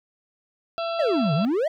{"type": "harmonic tone", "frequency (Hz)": 670, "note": "E5", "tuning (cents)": 28, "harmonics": [1, 2, 4, 5, 6, 7], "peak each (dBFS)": [-26, -32, -38, -40, -42, -43], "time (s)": [0.78, 1.45], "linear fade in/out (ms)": 0}
{"type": "exponential two-way sweep", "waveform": "triangle", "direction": "down then up", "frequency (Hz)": [676, 138.59, 676], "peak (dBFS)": -18, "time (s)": [0.99, 1.68], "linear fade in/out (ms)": 5, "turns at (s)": 1.34}
{"effects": []}